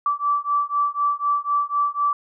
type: beating tone pair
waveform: sine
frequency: 1158 / 1162 Hz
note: D6 / D6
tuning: -25 / -19 cents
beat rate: 4 Hz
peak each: -22 dBFS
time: 0.06-2.13 s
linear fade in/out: 2 ms
effects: none